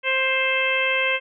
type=harmonic tone; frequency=526 Hz; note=C5; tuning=9 cents sharp; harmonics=1 / 2 / 3 / 4 / 5 / 6; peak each=-26 / -30 / -28 / -24 / -23 / -30 dBFS; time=0.03-1.2 s; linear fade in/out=50 ms; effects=none